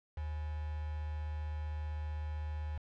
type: tone with quantisation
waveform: sine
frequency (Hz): 76.3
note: D#2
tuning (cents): -33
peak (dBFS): -36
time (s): 0.17-2.78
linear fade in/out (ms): 5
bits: 8
effects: low-pass 3000 Hz 12 dB/octave